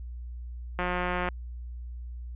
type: click train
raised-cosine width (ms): 0.5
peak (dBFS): -15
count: 90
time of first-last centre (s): 0.79-1.287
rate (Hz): 179
effects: added 60 Hz sine -36 dBFS peak until 2.35 s + resampled to 8000 Hz